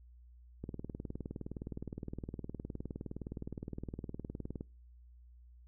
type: click train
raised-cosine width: 3 ms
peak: -28 dBFS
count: 78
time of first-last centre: 0.64-4.609 s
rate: 19.4 Hz
effects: noise-tail reverb RT60 0.4 s tail -26 dB re dry + added 60 Hz sine -55 dBFS peak until 5.67 s